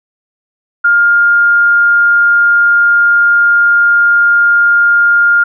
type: tone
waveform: sine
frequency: 1409 Hz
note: F6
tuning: 15 cents sharp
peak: -5 dBFS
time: 0.84-5.44 s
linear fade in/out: 10 ms
effects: none